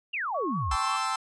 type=exponential sweep; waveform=sine; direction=down; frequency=2931 to 50.7 Hz; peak=-28 dBFS; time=0.13-0.76 s; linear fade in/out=10 ms
type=tone with vibrato; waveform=sine; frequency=1107 Hz; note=C#6; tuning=3 cents flat; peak=-30 dBFS; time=0.34-0.97 s; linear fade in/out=10 ms; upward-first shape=sine; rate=5.3 Hz; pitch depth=44 cents each way
type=chord; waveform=40% pulse; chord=A minor seventh; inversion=third; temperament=equal; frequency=784 / 880 / 1046.5 / 1318.5 Hz; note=G5 / A5 / C6 / E6; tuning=0 / 0 / 0 / 0 cents; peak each=-34 / -33 / -32 / -29 dBFS; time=0.71-1.16 s; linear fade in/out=5 ms
effects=resampled to 22050 Hz